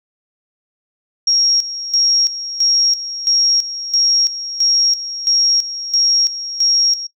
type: tone with tremolo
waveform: sine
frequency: 5588 Hz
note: F8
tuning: in tune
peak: -11 dBFS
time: 1.27-7.07 s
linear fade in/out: 5 ms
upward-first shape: square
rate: 1.5 Hz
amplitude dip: 75%
effects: noise-tail reverb RT60 0.1 s tail -18 dB re dry